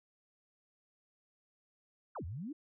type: exponential two-way sweep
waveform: sine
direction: down then up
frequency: 1615 to 75.3 to 327.4 Hz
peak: -39 dBFS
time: 2.15-2.53 s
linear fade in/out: 10 ms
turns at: 2.25 s
effects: none